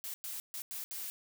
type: noise bursts at uneven times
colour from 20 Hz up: blue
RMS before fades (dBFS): -41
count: 5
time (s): 0.04-0.14 / 0.24-0.4 / 0.54-0.62 / 0.71-0.84 / 0.91-1.1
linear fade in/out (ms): 0
effects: none